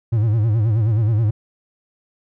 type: tone with vibrato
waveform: triangle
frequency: 110 Hz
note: A2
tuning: in tune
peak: -12 dBFS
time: 0.12-1.31 s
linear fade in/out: 10 ms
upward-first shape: sine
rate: 9.4 Hz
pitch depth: 120 cents each way
effects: none